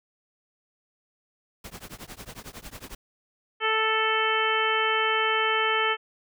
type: noise with tremolo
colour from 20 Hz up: pink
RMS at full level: -38 dBFS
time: 1.64-2.95 s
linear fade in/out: 5 ms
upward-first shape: triangle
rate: 11 Hz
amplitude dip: 100%
type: harmonic tone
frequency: 440 Hz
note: A4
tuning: in tune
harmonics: 1 / 2 / 3 / 4 / 5 / 6 / 7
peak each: -29 / -30 / -27 / -29 / -30 / -32 / -30 dBFS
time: 3.6-5.97 s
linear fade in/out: 50 ms
effects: none